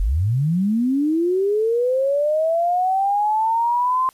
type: linear sweep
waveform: sine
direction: up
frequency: 38.83 to 1046.5 Hz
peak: -16 dBFS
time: 0-4.09 s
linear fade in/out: 0 ms
effects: white hiss -55 dBFS RMS until 4.13 s + resampled to 32000 Hz